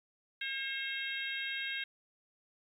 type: harmonic tone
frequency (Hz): 538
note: C5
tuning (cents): +48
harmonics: 3 / 4 / 5 / 6 / 7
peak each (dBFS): -40 / -41 / -42 / -43 / -43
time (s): 0.41-1.84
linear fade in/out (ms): 5
effects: 11-bit